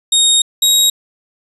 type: tone pair in turn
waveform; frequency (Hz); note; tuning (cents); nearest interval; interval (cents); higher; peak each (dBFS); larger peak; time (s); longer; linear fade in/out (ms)
25% pulse; 3729 / 3796; A#7 / A#7; 0 / +31; unison; 31; second; -5; neither; 0.12-0.42 / 0.62-0.9; first; 5
effects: resampled to 32000 Hz